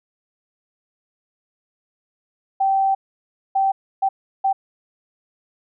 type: tone bursts at uneven times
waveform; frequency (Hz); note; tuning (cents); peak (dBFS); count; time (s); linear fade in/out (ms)
sine; 777; G5; -16; -15; 4; 2.6-2.95 / 3.55-3.72 / 4.02-4.09 / 4.44-4.53; 10
effects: none